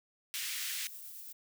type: high-pass noise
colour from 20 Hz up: pink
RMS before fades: -38 dBFS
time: 0.34-0.87 s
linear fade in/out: 0 ms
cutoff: 2000 Hz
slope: 24 dB/octave
type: noise with tremolo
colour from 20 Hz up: violet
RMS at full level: -46 dBFS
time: 0.6-1.33 s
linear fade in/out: 10 ms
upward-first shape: triangle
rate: 9 Hz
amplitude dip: 30%
effects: none